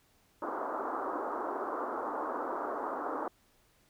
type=band-pass noise; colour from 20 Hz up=white; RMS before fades=-36 dBFS; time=0.42-3.28 s; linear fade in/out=2 ms; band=260 to 1300 Hz; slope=48 dB/octave; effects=pink hiss -68 dBFS RMS until 3.89 s